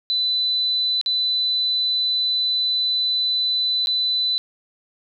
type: tone with dropouts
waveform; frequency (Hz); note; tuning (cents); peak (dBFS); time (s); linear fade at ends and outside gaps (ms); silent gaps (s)
sine; 4000; B7; +21; -18; 0.1-4.38; 0; 1.013-1.061 / 3.86-3.871
effects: none